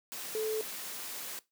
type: tone in noise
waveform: sine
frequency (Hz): 435.7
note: A4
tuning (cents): -17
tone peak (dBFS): -30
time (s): 0.35-0.61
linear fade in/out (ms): 0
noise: white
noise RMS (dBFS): -41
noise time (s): 0.12-1.39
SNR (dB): +8
effects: noise-tail reverb RT60 0.2 s tail -19 dB re dry + high-pass 200 Hz 12 dB/octave